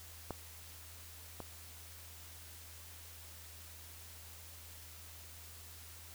clicks, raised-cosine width 1 ms, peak -25 / -29 dBFS, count 2, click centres 0.307 / 1.403 s, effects added 82 Hz sine -55 dBFS peak until 6.14 s + white hiss -54 dBFS RMS until 6.14 s

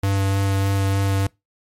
square tone with vibrato, 98 Hz, G2, in tune, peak -18 dBFS, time 0.03-1.27 s, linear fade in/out 5 ms, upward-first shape sine, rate 3.3 Hz, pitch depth 10 cents each way, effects noise-tail reverb RT60 0.2 s tail -23 dB re dry + MP3 64 kbps

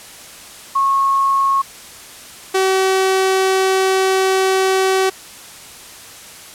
sine / sawtooth tone pair in turn, 1093 / 380.5 Hz, C#6 / F#4, -25 / +48 cents, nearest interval octave + tritone, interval 1827 cents, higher first, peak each -12 / -9 dBFS, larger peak second, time 0.75-1.62 / 2.54-5.1 s, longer second, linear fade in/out 10 ms, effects white hiss -37 dBFS RMS until 6.54 s + low-pass 11000 Hz 12 dB/octave

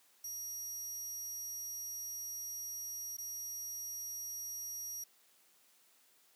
25% pulse tone with dropouts, 5700 Hz, F8, 34 cents sharp, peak -36 dBFS, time 0.24-5.04 s, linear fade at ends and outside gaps 5 ms, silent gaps 3.169-3.183 s, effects white hiss -68 dBFS RMS until 6.35 s + high-pass 200 Hz 12 dB/octave

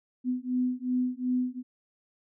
sine beating tone pair, 250 / 252.7 Hz, B3 / B3, +21 / +40 cents, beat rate 2.7 Hz, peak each -29 dBFS, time 0.24-1.63 s, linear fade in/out 50 ms, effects none

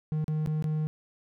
triangle tone with dropouts, 154.5 Hz, D#3, 12 cents flat, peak -24 dBFS, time 0.12-0.87 s, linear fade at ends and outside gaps 0 ms, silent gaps 0.243-0.281 / 0.461-0.473 / 0.624-0.642 s, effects none

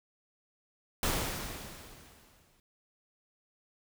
pink noise with exponential decay, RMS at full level -29 dBFS, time 1.03-2.6 s, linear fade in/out 1 ms, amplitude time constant 340 ms, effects none

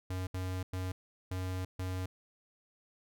square tone bursts at uneven times, 92.5 Hz, F#2, in tune, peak -35 dBFS, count 5, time 0.1-0.27 / 0.34-0.63 / 0.73-0.92 / 1.31-1.65 / 1.79-2.06 s, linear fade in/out 5 ms, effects none

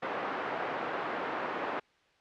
white band-pass noise, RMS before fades -35 dBFS, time 0.02-1.8 s, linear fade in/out 10 ms, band 300 to 1200 Hz, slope 12 dB/octave, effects white hiss -66 dBFS RMS until 2.2 s + low-pass 3000 Hz 12 dB/octave

